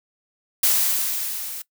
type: noise with level ramp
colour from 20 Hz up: blue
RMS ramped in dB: -17 to -33 dBFS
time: 0.63-1.62 s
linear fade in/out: 5 ms
effects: noise-tail reverb RT60 0.1 s tail -20 dB re dry